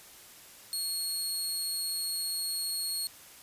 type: tone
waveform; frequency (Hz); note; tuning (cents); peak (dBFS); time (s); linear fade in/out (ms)
20% pulse; 4317; C#8; -47; -25; 0.73-3.07; 0
effects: white hiss -52 dBFS RMS until 3.42 s + resampled to 32000 Hz